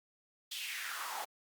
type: noise with high-pass filter sweep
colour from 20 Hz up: pink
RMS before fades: -41 dBFS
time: 0.51-1.25 s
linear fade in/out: 10 ms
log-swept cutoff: 3500 to 710 Hz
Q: 3.5
effects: Opus 48 kbps